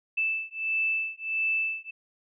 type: beating tone pair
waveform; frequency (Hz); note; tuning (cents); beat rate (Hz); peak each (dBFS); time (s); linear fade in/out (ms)
sine; 2637 / 2638.5; E7 / E7; 0 / +1; 1.5; -29; 0.17-1.91; 10
effects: none